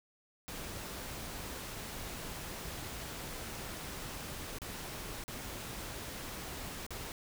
pink noise with dropouts, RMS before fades -43 dBFS, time 0.48-7.12 s, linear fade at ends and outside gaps 0 ms, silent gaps 4.585-4.618 / 5.239-5.28 / 6.865-6.906 s, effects none

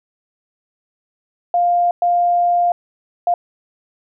sine tone bursts at uneven times, 701 Hz, F5, 6 cents sharp, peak -12 dBFS, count 3, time 1.54-1.91 / 2.02-2.72 / 3.27-3.34 s, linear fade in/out 2 ms, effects none

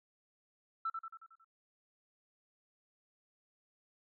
sine tone with echo, 1329 Hz, E6, 14 cents sharp, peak -32 dBFS, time 0.85-0.9 s, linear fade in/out 5 ms, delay 91 ms, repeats 6, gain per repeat -5 dB, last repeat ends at 1.446 s, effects noise-tail reverb RT60 0.1 s tail -26 dB re dry + tanh soft clip ceiling -28 dBFS

